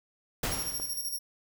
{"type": "noise with exponential decay", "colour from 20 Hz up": "pink", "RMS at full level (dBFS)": -29, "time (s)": [0.43, 1.12], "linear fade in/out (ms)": 5, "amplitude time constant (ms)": 150}
{"type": "clicks", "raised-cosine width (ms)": 1, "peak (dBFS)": -26, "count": 2, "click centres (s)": [0.453, 0.799]}
{"type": "tone with tremolo", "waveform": "5% pulse", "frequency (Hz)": 5588, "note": "F8", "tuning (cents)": 0, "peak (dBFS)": -25, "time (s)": [0.51, 1.19], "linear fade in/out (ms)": 10, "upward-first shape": "square", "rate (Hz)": 13, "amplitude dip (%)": 50}
{"effects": []}